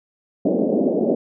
pink band-pass noise, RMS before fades -19 dBFS, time 0.45-1.15 s, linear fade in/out 5 ms, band 200 to 610 Hz, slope 48 dB/octave, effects none

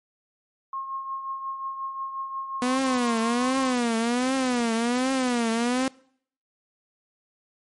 sine tone with tremolo, 1076 Hz, C6, 48 cents sharp, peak -27 dBFS, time 0.73-3.73 s, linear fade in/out 2 ms, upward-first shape triangle, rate 5.6 Hz, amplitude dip 60%
sawtooth tone with vibrato, 245.1 Hz, B3, 13 cents flat, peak -18 dBFS, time 2.62-5.88 s, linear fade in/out 2 ms, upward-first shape triangle, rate 1.3 Hz, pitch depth 160 cents each way
effects noise-tail reverb RT60 0.6 s tail -23 dB re dry + MP3 48 kbps

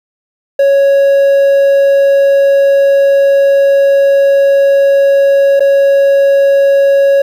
triangle tone with dropouts, 554.4 Hz, C#5, in tune, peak -3 dBFS, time 0.59-7.22 s, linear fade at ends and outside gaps 5 ms, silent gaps 5.596-5.604 s, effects 7-bit

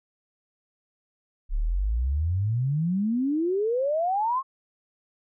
sine exponential sweep, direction up, 32.98 to 1100 Hz, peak -22 dBFS, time 1.49-4.43 s, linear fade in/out 50 ms, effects none

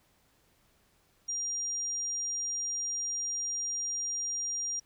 sine tone, 5700 Hz, F8, 34 cents sharp, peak -31 dBFS, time 1.28-4.8 s, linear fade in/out 10 ms, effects pink hiss -68 dBFS RMS until 4.85 s

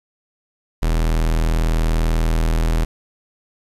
45% pulse tone, 40.45 Hz, E1, 32 cents flat, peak -15 dBFS, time 0.82-2.85 s, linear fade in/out 10 ms, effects resampled to 32000 Hz + 7-bit

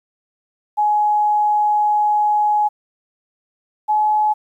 sine tone pair in turn, 840 / 849.8 Hz, G#5 / G#5, +19 / +40 cents, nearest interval unison, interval 21 cents, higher second, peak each -13 dBFS, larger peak neither, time 0.77-2.69 / 3.88-4.34 s, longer first, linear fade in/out 20 ms, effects 9-bit

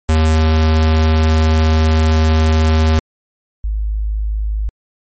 square / sine tone pair in turn, 79 / 52.42 Hz, D#2 / G#1, +27 / +17 cents, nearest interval perfect fifth, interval 710 cents, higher first, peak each -10 / -15 dBFS, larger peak first, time 0.09-2.99 / 3.64-4.69 s, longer first, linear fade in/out 0 ms, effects MP3 32 kbps

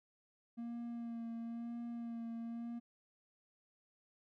triangle tone with vibrato, 233.1 Hz, A#3, in tune, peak -39 dBFS, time 0.57-2.8 s, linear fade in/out 20 ms, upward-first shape sine, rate 1 Hz, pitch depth 22 cents each way, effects none

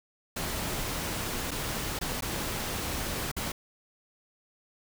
pink noise with dropouts, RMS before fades -33 dBFS, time 0.36-3.52 s, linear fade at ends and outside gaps 5 ms, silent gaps 1.51-1.514 / 1.99-2.011 / 2.209-2.222 / 3.316-3.365 s, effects none

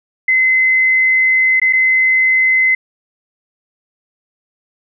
sine tone with dropouts, 2050 Hz, C7, 36 cents flat, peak -9 dBFS, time 0.28-2.75 s, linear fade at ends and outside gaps 5 ms, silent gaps 1.599-1.616 / 1.727-1.732 s, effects none

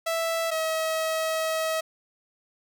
sawtooth tone pair in turn, 659 / 640.2 Hz, E5 / D#5, -1 / +49 cents, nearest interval minor second, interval 50 cents, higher first, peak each -21 dBFS, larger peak neither, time 0.06-0.51 / 0.51-1.81 s, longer second, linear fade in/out 10 ms, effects none

